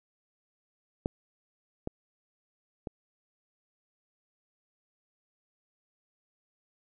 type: clicks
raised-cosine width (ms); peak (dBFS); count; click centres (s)
2; -15 / -19 / -22; 3; 1.059 / 1.874 / 2.872
effects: none